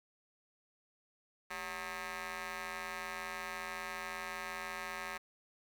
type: ring-modulated tone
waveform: 10% pulse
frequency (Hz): 174.61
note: F3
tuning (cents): 0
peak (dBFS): -29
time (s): 1.5-5.18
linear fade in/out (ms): 10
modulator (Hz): 1440
effects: none